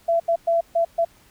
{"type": "tone bursts at uneven times", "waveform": "sine", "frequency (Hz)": 672, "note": "E5", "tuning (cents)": 33, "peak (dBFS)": -16, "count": 5, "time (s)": [[0.08, 0.2], [0.28, 0.36], [0.47, 0.61], [0.75, 0.85], [0.98, 1.05]], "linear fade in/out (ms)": 10, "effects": ["pink hiss -55 dBFS RMS until 1.3 s"]}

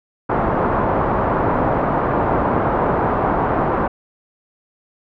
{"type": "low-pass noise", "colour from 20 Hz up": "white", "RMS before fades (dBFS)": -18, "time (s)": [0.29, 3.88], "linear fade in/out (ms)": 10, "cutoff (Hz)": 1100, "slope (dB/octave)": 24, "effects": []}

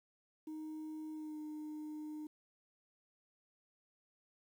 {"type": "tone with pitch glide", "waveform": "sine", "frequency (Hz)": [311.1, 304.9], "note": ["D#4", "D#4"], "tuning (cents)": [0, -35], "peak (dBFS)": -40, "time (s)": [0.47, 2.27], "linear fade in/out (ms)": 5, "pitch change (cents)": -35, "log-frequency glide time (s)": [1.13, 1.38], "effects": ["tanh soft clip ceiling -41 dBFS", "11-bit"]}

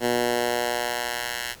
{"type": "tone with high-pass filter sweep", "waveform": "10% pulse", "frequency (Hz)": 120.7, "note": "B2", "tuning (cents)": -39, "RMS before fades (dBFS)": -26, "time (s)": [0, 1.56], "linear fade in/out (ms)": 50, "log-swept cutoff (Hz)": [250, 1800], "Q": 0.86, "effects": ["pink hiss -48 dBFS RMS until 1.6 s"]}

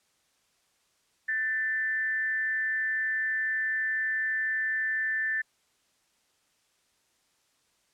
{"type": "tone with frequency modulation", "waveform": "sine", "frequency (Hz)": 1774, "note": "A6", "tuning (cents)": 14, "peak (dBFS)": -26, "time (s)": [1.28, 5.42], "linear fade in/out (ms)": 10, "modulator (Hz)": 252, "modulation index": 0.32, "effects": ["white hiss -70 dBFS RMS until 7.93 s", "low-pass 9000 Hz 12 dB/octave"]}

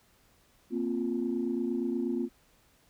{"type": "chord", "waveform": "sine", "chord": "Bb suspended second", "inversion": "none", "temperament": "equal", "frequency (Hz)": [233.1, 261.6, 349.2], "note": ["Bb3", "C4", "F4"], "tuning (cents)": [0, 0, 0], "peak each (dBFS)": -32, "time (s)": [0.7, 2.29], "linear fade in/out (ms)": 50, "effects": ["tanh soft clip ceiling -20 dBFS", "pink hiss -65 dBFS RMS until 2.89 s"]}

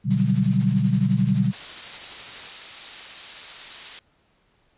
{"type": "chord", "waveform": "sine", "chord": "G major seventh", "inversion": "first", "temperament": "equal", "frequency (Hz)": [123.47, 146.83, 185, 196], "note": ["B2", "D3", "F#3", "G3"], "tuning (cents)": [0, 0, 0, 0], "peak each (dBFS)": [-23, -24, -23, -22], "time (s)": [0.04, 1.53], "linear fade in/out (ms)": 50}
{"type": "noise with tremolo", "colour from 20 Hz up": "white", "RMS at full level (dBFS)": -39, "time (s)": [0.1, 2.5], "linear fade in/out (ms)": 10, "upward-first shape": "triangle", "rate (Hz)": 12, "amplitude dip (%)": 60}
{"type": "noise", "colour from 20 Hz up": "blue", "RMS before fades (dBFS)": -30, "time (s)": [1.53, 3.99], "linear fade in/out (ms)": 0}
{"effects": ["pink hiss -64 dBFS RMS until 4.77 s", "resampled to 8000 Hz"]}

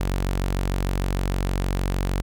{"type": "tone", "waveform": "sawtooth", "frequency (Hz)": 46.57, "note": "F#1", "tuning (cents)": 12, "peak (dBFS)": -18, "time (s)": [0, 2.22], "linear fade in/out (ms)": 10, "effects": []}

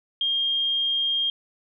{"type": "tone", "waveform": "sine", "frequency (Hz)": 3219, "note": "G7", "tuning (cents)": 45, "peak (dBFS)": -21, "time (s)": [0.21, 1.3], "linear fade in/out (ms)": 2, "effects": []}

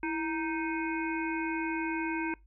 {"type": "harmonic tone with a mistuned harmonic", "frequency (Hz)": 311.1, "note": "D#4", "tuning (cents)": 0, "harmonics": [1, 3, 5, 7, 8], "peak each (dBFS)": [-32, -37, -39, -40, -41], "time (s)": [0.03, 2.34], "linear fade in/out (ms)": 2, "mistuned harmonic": 1, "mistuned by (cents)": 85, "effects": ["noise-tail reverb RT60 0.2 s tail -24 dB re dry", "added 50 Hz sine -56 dBFS peak until 2.46 s"]}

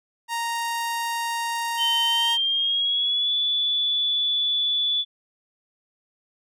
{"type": "tone", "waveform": "sawtooth", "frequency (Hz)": 931, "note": "A#5", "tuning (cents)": -2, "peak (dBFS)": -21, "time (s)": [0.28, 2.38], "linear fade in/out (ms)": 50}
{"type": "tone with pitch glide", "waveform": "sine", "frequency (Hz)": [3077, 3454], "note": ["G7", "A7"], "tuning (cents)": [-33, -33], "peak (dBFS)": -20, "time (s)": [1.77, 5.05], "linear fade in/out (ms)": 50, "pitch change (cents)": 200, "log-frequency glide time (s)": [2.06, 3.33]}
{"effects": ["resampled to 32000 Hz"]}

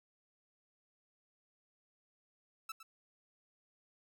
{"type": "tone with echo", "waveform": "sawtooth", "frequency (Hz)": 1318.5, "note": "E6", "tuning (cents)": 0, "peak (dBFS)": -37, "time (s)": [2.69, 2.72], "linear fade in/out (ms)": 5, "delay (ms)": 110, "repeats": 1, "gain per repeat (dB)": -11, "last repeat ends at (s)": 2.83, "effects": []}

